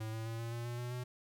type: tone with pitch steps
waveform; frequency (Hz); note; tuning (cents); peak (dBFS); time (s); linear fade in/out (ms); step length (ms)
square; 110 / 111.92 / 113.88 / 115.87 / 117.9 / 119.96 / 122.05 / 124.19; A2 / A2 / A#2 / A#2 / A#2 / B2 / B2 / B2; 0 / +30 / -40 / -10 / +20 / -50 / -20 / +10; -39; 0-1.04; 10; 130
effects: none